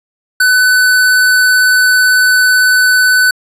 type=tone; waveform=square; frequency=1503 Hz; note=F#6; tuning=27 cents sharp; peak=-7 dBFS; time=0.4-3.31 s; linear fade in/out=5 ms; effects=resampled to 32000 Hz + 8-bit